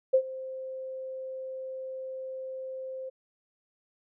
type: tone with ADSR envelope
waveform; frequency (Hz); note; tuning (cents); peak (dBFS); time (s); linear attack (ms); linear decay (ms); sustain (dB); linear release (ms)
sine; 523.3; C5; 0; -16; 0.13-3.1; 14; 74; -19; 16
effects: none